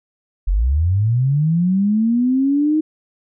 sine linear sweep, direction up, 40.45 to 314.7 Hz, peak -13 dBFS, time 0.47-2.81 s, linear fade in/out 10 ms, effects none

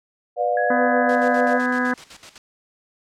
sine chord, B diminished, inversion none, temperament just, 493.9 / 592.7 / 711.2 Hz, B4 / D5 / F5, 0 / +16 / +31 cents, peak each -24 / -23 / -21 dBFS, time 0.36-1.6 s, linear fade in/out 50 ms
sine tone with pitch glide, 1671 to 1649.9 Hz, G#6 to G#6, +10 to -12 cents, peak -24 dBFS, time 0.57-1.93 s, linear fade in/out 2 ms, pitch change -22 cents, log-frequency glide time 0.82-1.32 s
harmonic tone, 250.4 Hz, B3, 24 cents sharp, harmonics 1 / 2 / 3 / 4 / 5 / 6 / 7 / 8, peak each -22 / -28 / -31 / -29 / -30 / -31 / -34 / -37 dBFS, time 0.7-1.94 s, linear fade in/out 5 ms
white noise with tremolo, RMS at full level -38 dBFS, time 1.09-2.38 s, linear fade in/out 2 ms, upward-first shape square, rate 7.9 Hz, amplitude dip 75%
effects low-pass 6000 Hz 12 dB/octave

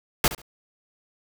pink noise with echo, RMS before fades -19 dBFS, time 0.24-0.28 s, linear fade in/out 2 ms, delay 69 ms, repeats 2, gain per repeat -14 dB, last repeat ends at 0.418 s, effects none

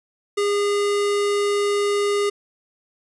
square tone, 407.7 Hz, G#4, 32 cents flat, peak -19 dBFS, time 0.37-2.3 s, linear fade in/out 10 ms, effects resampled to 24000 Hz + 9-bit

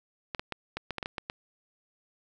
clicks, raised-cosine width 0.3 ms, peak -17 dBFS, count 10, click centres 0.348 / 0.395 / 0.523 / 0.77 / 0.907 / 0.983 / 1.028 / 1.059 / 1.182 / 1.299 s, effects none

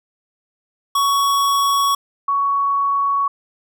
square / sine tone pair in turn, 1118 / 1118 Hz, C#6 / C#6, +14 / +14 cents, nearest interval unison, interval 0 cents, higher neither, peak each -15 dBFS, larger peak neither, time 0.95-1.95 / 2.28-3.28 s, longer neither, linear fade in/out 5 ms, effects none

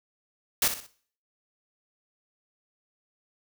white noise with echo, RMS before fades -23 dBFS, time 0.62-0.68 s, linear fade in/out 2 ms, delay 62 ms, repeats 3, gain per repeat -9 dB, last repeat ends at 0.866 s, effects noise-tail reverb RT60 0.5 s tail -18 dB re dry

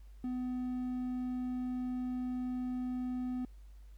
triangle tone, 251.2 Hz, B3, 30 cents sharp, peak -32 dBFS, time 0.24-3.45 s, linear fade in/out 2 ms, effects added 50 Hz sine -50 dBFS peak until 3.97 s + pink hiss -72 dBFS RMS until 3.97 s

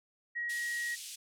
sine tone, 1900 Hz, A#6, 33 cents sharp, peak -33 dBFS, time 0.35-0.96 s, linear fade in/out 20 ms
white band-pass noise, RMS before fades -45 dBFS, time 0.49-1.16 s, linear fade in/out 10 ms, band 2700 to 10000 Hz, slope 24 dB/octave
effects none

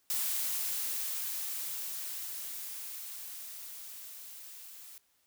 blue noise with level ramp, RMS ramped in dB -32 to -50 dBFS, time 0.1-4.98 s, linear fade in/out 0 ms, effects white hiss -72 dBFS RMS until 5.26 s

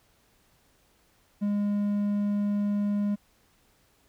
triangle tone, 204.8 Hz, G#3, 24 cents flat, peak -22 dBFS, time 1.41-3.16 s, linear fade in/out 20 ms, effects pink hiss -65 dBFS RMS until 4.08 s

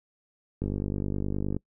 click train, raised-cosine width 3 ms, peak -17 dBFS, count 48, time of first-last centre 0.62-1.566 s, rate 49.7 Hz, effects noise-tail reverb RT60 0.1 s tail -24 dB re dry

